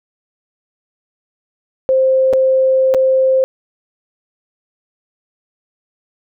sine tone with dropouts, 525 Hz, C5, 6 cents sharp, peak -9 dBFS, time 1.89-3.44 s, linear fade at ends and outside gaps 0 ms, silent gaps 2.329-2.335 / 2.94-2.946 s, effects none

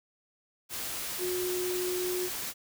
sine tone in noise, 362.4 Hz, F#4, 36 cents flat, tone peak -30 dBFS, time 1.18-2.3 s, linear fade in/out 50 ms, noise white, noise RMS -36 dBFS, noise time 0.69-2.54 s, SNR +3 dB, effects none

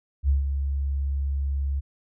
sine tone with ADSR envelope, 69.3 Hz, C#2, in tune, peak -16 dBFS, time 0.23-1.81 s, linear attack 59 ms, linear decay 140 ms, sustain -7 dB, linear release 23 ms, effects none

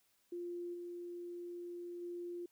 sine tone with level steps, 349.2 Hz, F4, in tune, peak -40 / -43 / -41 dBFS, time 0.32-2.46 s, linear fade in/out 5 ms, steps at 0.73 / 2.01 s, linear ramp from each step 20 ms, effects white hiss -75 dBFS RMS until 2.51 s

